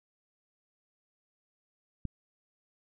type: click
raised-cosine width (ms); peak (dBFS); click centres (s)
5; -22; 2.053
effects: none